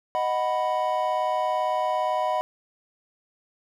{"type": "chord", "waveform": "triangle", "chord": "B major", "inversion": "first", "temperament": "equal", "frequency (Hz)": [622.3, 740, 987.8], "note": ["D#5", "F#5", "B5"], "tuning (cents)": [0, 0, 0], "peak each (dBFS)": -25, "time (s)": [0.15, 2.41], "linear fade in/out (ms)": 0, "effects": []}